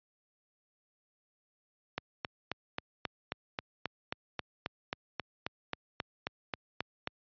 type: click train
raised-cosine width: 0.3 ms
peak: -17 dBFS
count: 20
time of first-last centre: 1.98-7.074 s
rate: 3.73 Hz
effects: high-pass 80 Hz 12 dB/octave + resampled to 11025 Hz